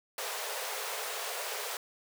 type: high-pass noise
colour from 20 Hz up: pink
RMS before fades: -37 dBFS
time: 0.18-1.77 s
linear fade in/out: 2 ms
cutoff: 410 Hz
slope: 96 dB/octave
effects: none